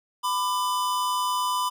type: tone pair together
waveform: square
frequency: 1000 / 1189.2 Hz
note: B5 / D6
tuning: +21 / +21 cents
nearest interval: minor third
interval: 300 cents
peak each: -25 / -31 dBFS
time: 0.23-1.7 s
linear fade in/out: 20 ms
effects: none